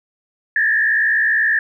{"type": "tone with frequency modulation", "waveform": "sine", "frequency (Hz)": 1753, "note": "A6", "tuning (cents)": -7, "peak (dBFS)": -13, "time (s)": [0.56, 1.59], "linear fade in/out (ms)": 2, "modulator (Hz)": 60.8, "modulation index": 1.4, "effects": ["9-bit"]}